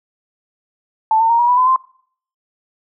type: tone with pitch steps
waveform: sine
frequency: 880 / 905.3 / 931.3 / 958 / 985.5 / 1013.8 / 1042.9 Hz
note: A5 / A5 / A#5 / A#5 / B5 / B5 / C6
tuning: 0 / +49 / -2 / +47 / -4 / +45 / -6 cents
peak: -10 dBFS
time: 1.11-1.761 s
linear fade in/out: 2 ms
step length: 93 ms
effects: noise-tail reverb RT60 0.6 s tail -24 dB re dry